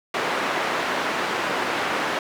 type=band-pass noise; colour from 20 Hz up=white; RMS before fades=-25 dBFS; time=0.14-2.19 s; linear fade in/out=2 ms; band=250 to 1700 Hz; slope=12 dB/octave; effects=none